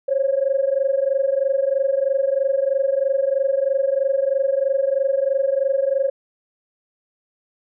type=tone pair together; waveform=sine; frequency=532.9 / 556 Hz; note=C5 / C#5; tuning=+32 / +5 cents; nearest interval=minor second; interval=73 cents; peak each=-19 dBFS; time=0.08-6.1 s; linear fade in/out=10 ms; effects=tanh soft clip ceiling -9 dBFS